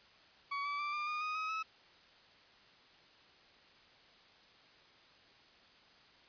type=tone with pitch steps; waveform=30% pulse; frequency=1128 / 1150.4 / 1173.2 / 1196.5 / 1220.2 / 1244.4 / 1269.1 / 1294.2 Hz; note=C#6 / D6 / D6 / D6 / D#6 / D#6 / D#6 / E6; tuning=+30 / -36 / -2 / +32 / -34 / 0 / +34 / -32 cents; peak=-33 dBFS; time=0.51-1.63 s; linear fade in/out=10 ms; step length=140 ms; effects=white hiss -62 dBFS RMS until 6.28 s + resampled to 11025 Hz